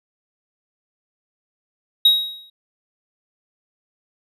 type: tone with exponential decay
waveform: triangle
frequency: 3800 Hz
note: A#7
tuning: 33 cents sharp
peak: -6 dBFS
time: 2.05-2.5 s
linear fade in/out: 5 ms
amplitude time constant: 97 ms
effects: resampled to 32000 Hz